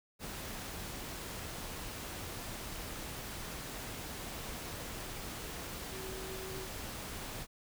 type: tone in noise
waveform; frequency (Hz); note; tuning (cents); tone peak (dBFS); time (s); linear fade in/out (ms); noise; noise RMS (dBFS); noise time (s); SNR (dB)
sine; 378.5; F#4; +39; -44; 5.9-6.68; 50; pink; -43; 0.19-7.47; -4
effects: none